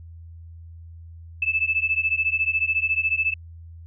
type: beating tone pair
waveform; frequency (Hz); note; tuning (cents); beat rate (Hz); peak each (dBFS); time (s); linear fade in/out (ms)
sine; 2617 / 2631; E7 / E7; -13 / -4; 14; -23; 1.42-3.34; 5
effects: added 83 Hz sine -39 dBFS peak until 3.86 s